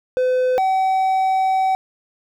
triangle tone pair in turn, 508 / 761.1 Hz, B4 / F#5, +49 / +49 cents, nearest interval perfect fifth, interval 700 cents, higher second, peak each -13 dBFS, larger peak neither, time 0.17-0.58 / 0.58-1.75 s, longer second, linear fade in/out 0 ms, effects none

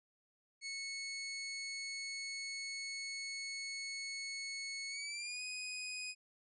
20% pulse tone with pitch glide, 2200 to 2498 Hz, C#7 to D#7, -14 to +6 cents, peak -36 dBFS, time 0.61-6.15 s, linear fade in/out 50 ms, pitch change +220 cents, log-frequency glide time 4.89-5.42 s, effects resampled to 24000 Hz

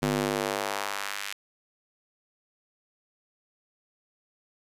square tone with high-pass filter sweep, 50.2 Hz, G1, 42 cents sharp, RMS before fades -30 dBFS, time 0.02-1.33 s, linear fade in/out 5 ms, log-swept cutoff 190 to 2200 Hz, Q 1.1, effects resampled to 32000 Hz + 8-bit

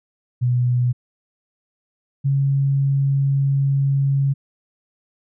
sine tone pair in turn, 123.47 / 138.07 Hz, B2 / C#3, 0 / -7 cents, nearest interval major second, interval 193 cents, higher second, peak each -15 dBFS, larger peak neither, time 0.41-0.93 / 2.24-4.34 s, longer second, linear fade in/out 20 ms, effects none

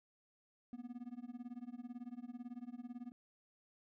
triangle tone with tremolo, 243.1 Hz, B3, 27 cents flat, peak -40 dBFS, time 0.73-3.12 s, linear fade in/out 0 ms, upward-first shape sine, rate 18 Hz, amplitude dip 95%, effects none

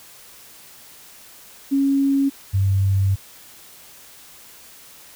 sine tone pair in turn, 275.6 / 97.25 Hz, C#4 / G2, -10 / -13 cents, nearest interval octave + tritone, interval 1803 cents, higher first, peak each -15 dBFS, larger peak neither, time 1.71-2.3 / 2.53-3.16 s, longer second, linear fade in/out 20 ms, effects white hiss -45 dBFS RMS until 5.15 s

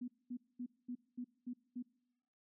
sine tone bursts, 246.1 Hz, B3, 6 cents flat, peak -40 dBFS, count 7, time 0.01-1.827 s, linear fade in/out 10 ms, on 71 ms, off 220 ms, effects noise-tail reverb RT60 1.0 s tail -24 dB re dry

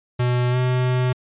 square tone with pitch glide, 123.47 to 126.43 Hz, B2 to B2, 0 to +41 cents, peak -18 dBFS, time 0.19-1.13 s, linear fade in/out 10 ms, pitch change +41 cents, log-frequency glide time 0.5-0.57 s, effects resampled to 8000 Hz

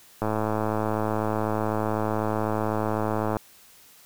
click train, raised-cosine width 1 ms, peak -12 dBFS, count 341, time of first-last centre 0.22-3.368 s, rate 108 Hz, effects white hiss -53 dBFS RMS until 4.05 s

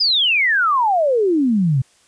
sine exponential sweep, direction down, 5100 to 123.7 Hz, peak -13 dBFS, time 0-1.82 s, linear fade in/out 10 ms, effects white hiss -55 dBFS RMS until 2.07 s + resampled to 22050 Hz

